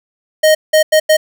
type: tone bursts at uneven times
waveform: square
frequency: 622.3 Hz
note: D#5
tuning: in tune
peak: -7 dBFS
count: 4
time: 0.43-0.55 / 0.73-0.83 / 0.92-1 / 1.09-1.17 s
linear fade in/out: 10 ms
effects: none